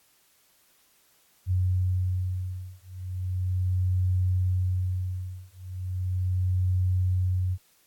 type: beating tone pair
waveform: sine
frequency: 91.7 / 92.07 Hz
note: F#2 / F#2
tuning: -15 / -8 cents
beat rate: 0.37 Hz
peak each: -27 dBFS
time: 1.46-7.58 s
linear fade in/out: 50 ms
effects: white hiss -63 dBFS RMS until 7.86 s + AAC 64 kbps